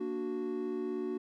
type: chord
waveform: triangle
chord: Bb augmented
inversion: none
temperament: equal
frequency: 233.1 / 293.7 / 370 Hz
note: Bb3 / D4 / F#4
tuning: 0 / 0 / 0 cents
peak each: -38 / -37 / -33 dBFS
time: 0-1.18 s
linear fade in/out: 10 ms
effects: none